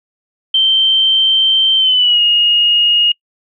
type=tone with pitch glide; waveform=sine; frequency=3123 to 2864 Hz; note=G7 to F7; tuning=-7 to +43 cents; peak=-8 dBFS; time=0.54-3.12 s; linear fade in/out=5 ms; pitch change=-150 cents; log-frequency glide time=1.77-2.21 s; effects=noise-tail reverb RT60 0.1 s tail -25 dB re dry